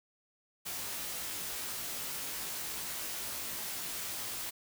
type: noise with comb filter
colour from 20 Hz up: white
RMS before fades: -39 dBFS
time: 0.65-4.51 s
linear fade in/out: 20 ms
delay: 18 ms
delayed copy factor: +1
effects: none